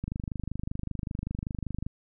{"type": "click train", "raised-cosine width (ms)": 5, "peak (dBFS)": -20, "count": 47, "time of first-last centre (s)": [0.04, 1.865], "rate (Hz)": 25.2, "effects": []}